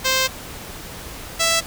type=tone pair in turn; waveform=5% pulse; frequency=523.3 / 660.9 Hz; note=C5 / E5; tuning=0 / +4 cents; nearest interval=major third; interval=404 cents; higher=second; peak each=-5 dBFS; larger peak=neither; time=0.04-0.28 / 1.39-1.61 s; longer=first; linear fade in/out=20 ms; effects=pink hiss -35 dBFS RMS until 1.66 s